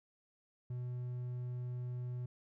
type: tone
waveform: triangle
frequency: 123.7 Hz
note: B2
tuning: 3 cents sharp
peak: -36 dBFS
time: 0.7-2.26 s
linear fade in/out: 5 ms
effects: none